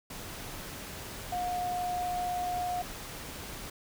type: tone in noise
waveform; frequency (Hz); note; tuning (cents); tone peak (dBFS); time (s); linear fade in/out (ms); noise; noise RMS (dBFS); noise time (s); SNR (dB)
sine; 717; F5; +45; -30; 1.32-2.82; 5; pink; -42; 0.1-3.7; +9
effects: none